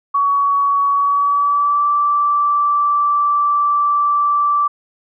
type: tone with pitch glide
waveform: sine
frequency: 1126 to 1165.7 Hz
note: C#6 to D6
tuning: +27 to -13 cents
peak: -12 dBFS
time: 0.14-4.68 s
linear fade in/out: 10 ms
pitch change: +60 cents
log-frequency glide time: 0.92-1.87 s
effects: none